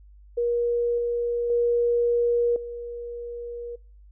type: tone with level steps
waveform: sine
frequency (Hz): 476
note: A#4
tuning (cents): +36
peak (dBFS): -21 / -23 / -19 / -32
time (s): 0.37-3.76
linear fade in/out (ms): 10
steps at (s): 0.98 / 1.5 / 2.56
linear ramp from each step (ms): 2
effects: noise-tail reverb RT60 0.4 s tail -26 dB re dry + added 50 Hz sine -47 dBFS peak until 4.11 s